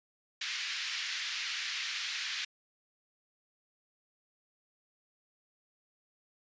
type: band-pass noise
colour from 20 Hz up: pink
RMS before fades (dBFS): -37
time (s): 0.41-2.45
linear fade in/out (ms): 5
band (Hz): 1800 to 5500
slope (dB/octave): 24
effects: resampled to 16000 Hz